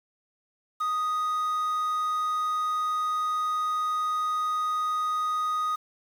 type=tone with quantisation; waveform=triangle; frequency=1244.5 Hz; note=D#6; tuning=in tune; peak=-23 dBFS; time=0.8-5.76 s; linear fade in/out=10 ms; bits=8; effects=none